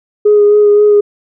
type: tone with vibrato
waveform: sine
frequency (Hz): 415.3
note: G#4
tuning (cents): 0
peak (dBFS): -3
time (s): 0.25-1.01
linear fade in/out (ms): 10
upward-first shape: sine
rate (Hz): 3.8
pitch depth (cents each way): 16
effects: tanh soft clip ceiling 0 dBFS